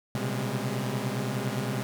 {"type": "tone cluster", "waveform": "sawtooth", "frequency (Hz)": [121.1, 130.9, 138.5, 193.4, 205.6], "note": ["B2", "C3", "C#3", "G3", "G#3"], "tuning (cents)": [-34, 1, -1, -23, -17], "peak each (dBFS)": [-30, -29, -34, -35, -30], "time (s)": [0.15, 1.83], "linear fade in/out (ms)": 0, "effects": ["9-bit"]}